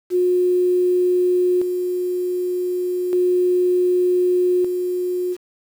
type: tone with tremolo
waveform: sine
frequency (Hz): 360.6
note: F#4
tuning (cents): -45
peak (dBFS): -14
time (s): 0.1-5.37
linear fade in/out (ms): 50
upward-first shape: square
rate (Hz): 0.33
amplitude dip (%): 45
effects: 7-bit